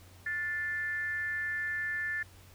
sine tone with frequency modulation, 1760 Hz, A6, in tune, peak -31 dBFS, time 0.26-2.23 s, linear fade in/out 5 ms, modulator 335 Hz, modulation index 0.46, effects added 91 Hz sine -55 dBFS peak until 2.54 s + pink hiss -58 dBFS RMS until 2.54 s

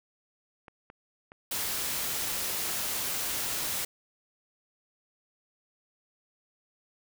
clicks, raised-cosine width 0.5 ms, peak -32 dBFS, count 7, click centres 0.682 / 0.901 / 1.319 / 1.653 / 1.839 / 2.475 / 2.694 s
white noise, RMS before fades -32 dBFS, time 1.51-3.85 s, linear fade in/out 5 ms
effects none

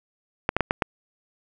clicks, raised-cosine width 0.5 ms, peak -5 dBFS, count 5, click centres 0.491 / 0.566 / 0.607 / 0.709 / 0.822 s, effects none

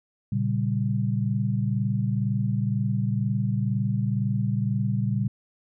sine chord, G diminished, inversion first, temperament equal, 116.54 / 138.59 / 196 Hz, Bb2 / Db3 / G3, 0 / 0 / 0 cents, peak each -25 / -28 / -27 dBFS, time 0.32-5.28 s, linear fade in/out 5 ms, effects none

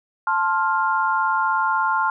sine chord, F major, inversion first, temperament equal with one note detuned, 880 / 1056.2 / 1396.9 Hz, A5 / C6 / F6, 0 / +16 / 0 cents, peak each -22 dBFS, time 0.27-2.1 s, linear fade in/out 2 ms, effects none

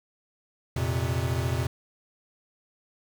square chord, F suspended fourth, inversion none, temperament equal with one note detuned, 86.55 / 116.54 / 130.81 Hz, F2 / Bb2 / C3, -15 / 0 / 0 cents, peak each -30 dBFS, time 0.76-1.67 s, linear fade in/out 5 ms, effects 8-bit

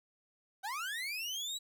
30% pulse linear sweep, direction up, 730 to 3951 Hz, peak -34 dBFS, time 0.63-1.59 s, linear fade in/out 20 ms, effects none

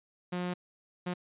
sawtooth tone bursts at uneven times, 178.8 Hz, F3, 41 cents sharp, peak -28 dBFS, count 2, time 0.32-0.54 / 1.06-1.14 s, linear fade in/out 10 ms, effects resampled to 8000 Hz

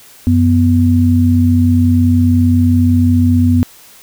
sine tone pair together, 92.46 / 247 Hz, F#2 / B3, -1 / 0 cents, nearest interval octave + perfect fourth, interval 1701 cents, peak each -10 dBFS, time 0.27-3.63 s, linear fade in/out 0 ms, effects white hiss -41 dBFS RMS until 4.02 s

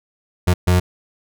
35% pulse tone bursts at uneven times, 90 Hz, F#2, 47 cents flat, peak -10 dBFS, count 2, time 0.47-0.54 / 0.67-0.8 s, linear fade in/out 10 ms, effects none

